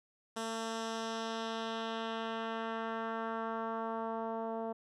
10% pulse tone with low-pass filter sweep, 225.4 Hz, A3, 42 cents sharp, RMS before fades -38 dBFS, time 0.36-4.73 s, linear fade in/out 10 ms, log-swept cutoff 8600 to 690 Hz, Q 1.4, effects none

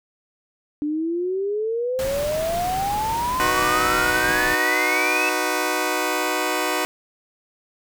sine exponential sweep, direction up, 292 to 2629 Hz, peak -21 dBFS, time 0.82-5.29 s, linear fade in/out 0 ms
pink noise, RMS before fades -31 dBFS, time 1.99-4.55 s, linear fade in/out 0 ms
10% pulse chord, B major, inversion first, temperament just, 308.7 / 370.4 / 493.9 Hz, D#4 / F#4 / B4, -14 / +2 / 0 cents, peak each -17 / -16 / -17 dBFS, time 3.4-6.85 s, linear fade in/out 0 ms
effects none

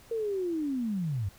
sine linear sweep, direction down, 466.2 to 88.8 Hz, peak -28 dBFS, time 0.11-1.29 s, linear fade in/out 5 ms, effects pink hiss -56 dBFS RMS until 1.38 s

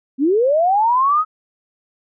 sine linear sweep, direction up, 250 to 1286 Hz, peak -12 dBFS, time 0.18-1.25 s, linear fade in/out 50 ms, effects none

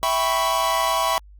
45% pulse chord, C# half-diminished seventh, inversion first, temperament equal, 659.3 / 784 / 987.8 / 1108.7 Hz, E5 / G5 / B5 / C#6, 0 / 0 / 0 / 0 cents, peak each -25 / -28 / -23 / -24 dBFS, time 0.03-1.18 s, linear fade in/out 0 ms, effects added 50 Hz sine -43 dBFS peak until 1.39 s + Opus 48 kbps

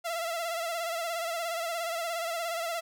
sawtooth tone with vibrato, 672 Hz, E5, 33 cents sharp, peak -27 dBFS, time 0.04-2.81 s, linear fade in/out 20 ms, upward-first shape sine, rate 17 Hz, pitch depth 57 cents each way, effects none

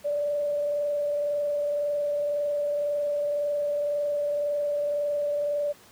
sine tone with frequency modulation, 583 Hz, D5, 13 cents flat, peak -24 dBFS, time 0.04-5.73 s, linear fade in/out 20 ms, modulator 21.9 Hz, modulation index 0.32, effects pink hiss -53 dBFS RMS until 5.91 s + high-pass 100 Hz 12 dB/octave

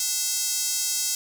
square tone with high-pass filter, 293.7 Hz, D4, in tune, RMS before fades -26 dBFS, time 0-1.15 s, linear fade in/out 2 ms, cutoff 6200 Hz, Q 1.8, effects none

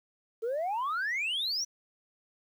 sine exponential sweep, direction up, 433.9 to 5980 Hz, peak -27 dBFS, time 0.42-1.65 s, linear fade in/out 20 ms, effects tanh soft clip ceiling -27 dBFS + 10-bit

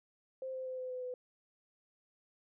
sine tone with pitch steps, 523.3 / 518.8 / 514.3 / 509.9 / 505.5 / 501.1 Hz, C5 / C5 / C5 / C5 / B4 / B4, 0 / -15 / -30 / -45 / +40 / +25 cents, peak -38 dBFS, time 0.42-1.14 s, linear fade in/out 2 ms, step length 120 ms, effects none

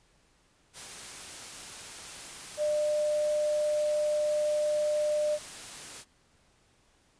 sine tone in noise, 601 Hz, D5, 40 cents sharp, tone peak -25 dBFS, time 2.57-5.39 s, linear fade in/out 50 ms, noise white, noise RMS -43 dBFS, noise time 0.73-6.05 s, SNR +15 dB, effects pink hiss -66 dBFS RMS until 7.19 s + resampled to 22050 Hz

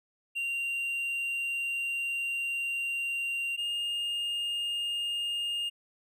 triangle tone pair in turn, 2769 / 2830 Hz, F7 / F7, -15 / +22 cents, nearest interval unison, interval 37 cents, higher second, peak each -28 dBFS, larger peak neither, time 0.35-3.57 / 3.57-5.7 s, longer first, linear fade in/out 20 ms, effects none

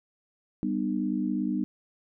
sine chord, G augmented, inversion none, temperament equal with one note detuned, 196 / 246.9 / 303.8 Hz, G3 / B3 / D#4, 0 / 0 / -41 cents, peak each -30 dBFS, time 0.63-1.64 s, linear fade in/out 0 ms, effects none

